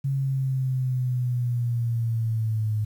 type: linear sweep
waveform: sine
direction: down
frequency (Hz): 137.5 to 106.4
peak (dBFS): -22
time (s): 0.04-2.85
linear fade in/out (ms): 10
effects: 9-bit